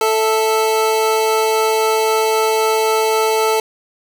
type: tone pair together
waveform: 25% pulse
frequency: 440 / 658.1 Hz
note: A4 / E5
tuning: 0 / -3 cents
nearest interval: perfect fifth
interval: 697 cents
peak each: -10 / -20 dBFS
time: 0.01-3.6 s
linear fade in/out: 2 ms
effects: none